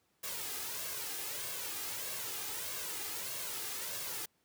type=noise with flanger; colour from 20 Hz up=white; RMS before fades=-40 dBFS; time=0.23-4.26 s; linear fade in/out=10 ms; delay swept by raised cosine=1.8 to 2.49 ms; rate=1.6 Hz; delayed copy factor=+0.55; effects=pink hiss -75 dBFS RMS until 4.44 s + high-pass 100 Hz 12 dB/octave